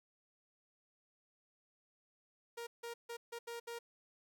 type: tone bursts at uneven times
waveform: sawtooth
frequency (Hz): 469.2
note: A#4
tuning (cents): +11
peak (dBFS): -39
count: 6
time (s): 2.57-2.67 / 2.83-2.94 / 3.09-3.17 / 3.32-3.39 / 3.47-3.6 / 3.67-3.79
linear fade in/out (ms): 10
effects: none